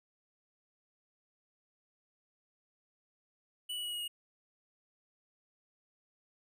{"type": "tone with pitch steps", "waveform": "square", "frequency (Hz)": [2959, 2937, 2915, 2893, 2871], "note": ["F#7", "F#7", "F#7", "F#7", "F7"], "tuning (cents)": [-1, -13, -26, -40, 47], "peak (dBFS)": -37, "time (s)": [3.69, 4.08], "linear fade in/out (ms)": 10, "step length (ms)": 78, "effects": []}